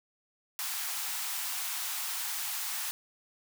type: high-pass noise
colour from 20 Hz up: white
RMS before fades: -35 dBFS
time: 0.59-2.91 s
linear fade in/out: 0 ms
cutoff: 740 Hz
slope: 48 dB/octave
effects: none